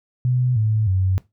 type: tone with pitch steps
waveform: sine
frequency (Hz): 125.5 / 108.62 / 94.02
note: B2 / A2 / F#2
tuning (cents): +28 / -22 / +28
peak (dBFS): -16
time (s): 0.25-1.18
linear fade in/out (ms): 0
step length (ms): 310
effects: noise-tail reverb RT60 0.2 s tail -18 dB re dry